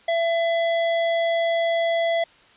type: tone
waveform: square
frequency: 670 Hz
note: E5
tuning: 28 cents sharp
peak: -20 dBFS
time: 0.08-2.24 s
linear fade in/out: 5 ms
effects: white hiss -53 dBFS RMS until 2.56 s + resampled to 8000 Hz